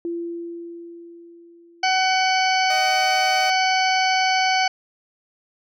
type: tone with exponential decay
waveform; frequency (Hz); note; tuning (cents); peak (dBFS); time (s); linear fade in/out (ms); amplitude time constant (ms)
sine; 340.3; F4; -45; -23; 0.05-2.77; 1; 590
type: harmonic tone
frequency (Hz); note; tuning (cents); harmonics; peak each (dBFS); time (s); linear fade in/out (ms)
752; F#5; +28; 1 / 2 / 3 / 4 / 6 / 7 / 8; -19 / -26 / -24 / -28 / -27 / -33 / -33; 1.83-4.68; 5
type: tone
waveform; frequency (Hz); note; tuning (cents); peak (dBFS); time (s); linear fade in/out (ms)
sawtooth; 622.3; D#5; 0; -25; 2.7-3.5; 2
effects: none